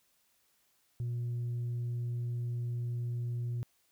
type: tone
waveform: sine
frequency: 120.1 Hz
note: B2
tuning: 48 cents flat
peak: -30 dBFS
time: 1-3.63 s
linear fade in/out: 0 ms
effects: tanh soft clip ceiling -31 dBFS + white hiss -72 dBFS RMS until 3.91 s